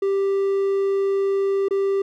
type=tone with dropouts; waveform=triangle; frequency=392.9 Hz; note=G4; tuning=4 cents sharp; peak=-16 dBFS; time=0.02-2.02 s; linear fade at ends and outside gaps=5 ms; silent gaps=1.685-1.708 s; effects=none